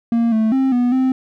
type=tone with pitch steps; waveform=triangle; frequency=232.3 / 220 / 265.6 / 244.7 / 260.2 Hz; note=A#3 / A3 / C4 / B3 / C4; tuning=-6 / 0 / +26 / -16 / -9 cents; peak=-11 dBFS; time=0.12-1.12 s; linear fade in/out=2 ms; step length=200 ms; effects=none

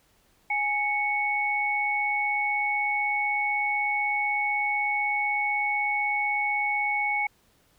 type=tone pair together; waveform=sine; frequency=830 / 2216 Hz; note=G#5 / C#7; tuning=-1 / -1 cents; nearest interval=octave + perfect fourth; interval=1700 cents; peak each=-28 / -25 dBFS; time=0.5-7.27 s; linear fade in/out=5 ms; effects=pink hiss -64 dBFS RMS until 7.78 s

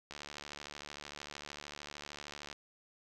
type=click train; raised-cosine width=0.2 ms; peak=-27 dBFS; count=178; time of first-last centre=0.11-2.528 s; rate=73.2 Hz; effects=none

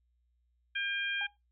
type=harmonic tone; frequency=802 Hz; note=G5; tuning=39 cents sharp; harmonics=2 / 3 / 4; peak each=-34 / -36 / -37 dBFS; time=0.75-1.27 s; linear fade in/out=10 ms
type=tone with exponential decay; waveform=sine; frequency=821 Hz; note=G#5; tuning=20 cents flat; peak=-39 dBFS; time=1.21-1.37 s; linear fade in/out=2 ms; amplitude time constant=34 ms
effects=noise-tail reverb RT60 0.2 s tail -23 dB re dry + added 60 Hz sine -70 dBFS peak until 1.51 s

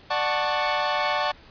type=chord; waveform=sawtooth; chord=D major seventh; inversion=none; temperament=equal with one note detuned; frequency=593.1 / 740 / 880 / 1108.7 Hz; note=D5 / F#5 / A5 / C#6; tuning=+17 / 0 / 0 / 0 cents; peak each=-24 dBFS; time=0.1-1.32 s; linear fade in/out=10 ms; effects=pink hiss -50 dBFS RMS until 1.5 s + resampled to 11025 Hz

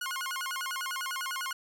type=tone with vibrato; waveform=sawtooth; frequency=1244.5 Hz; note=D#6; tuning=in tune; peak=-29 dBFS; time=0.01-1.53 s; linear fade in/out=5 ms; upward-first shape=square; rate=10 Hz; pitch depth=270 cents each way; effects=none

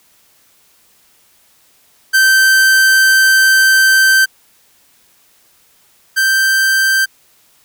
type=tone pair in turn; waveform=45% pulse; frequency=1554 / 1563.9 Hz; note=G6 / G6; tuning=-16 / -5 cents; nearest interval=unison; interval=11 cents; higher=second; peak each=-7 / -10 dBFS; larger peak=first; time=2.13-4.26 / 6.16-7.06 s; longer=first; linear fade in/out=20 ms; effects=white hiss -52 dBFS RMS until 7.64 s

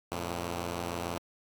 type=tone pair together; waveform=5% pulse; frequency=86.4 / 111.69 Hz; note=F2 / A2; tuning=-18 / +26 cents; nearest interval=major third; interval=444 cents; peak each=-23 / -29 dBFS; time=0.12-1.18 s; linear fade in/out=0 ms; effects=Opus 48 kbps

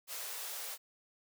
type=high-pass noise; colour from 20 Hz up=white; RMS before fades=-42 dBFS; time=0.07-0.78 s; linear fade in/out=50 ms; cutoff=400 Hz; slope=96 dB/octave; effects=none

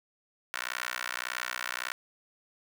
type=tone with high-pass filter; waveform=15% pulse; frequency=61.74 Hz; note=B1; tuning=in tune; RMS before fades=-36 dBFS; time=0.54-1.92 s; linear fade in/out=0 ms; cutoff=1500 Hz; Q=1.9; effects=none

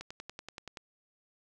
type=click train; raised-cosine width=0.2 ms; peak=-25 dBFS; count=9; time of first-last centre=0.01-0.772 s; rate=10.5 Hz; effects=11-bit

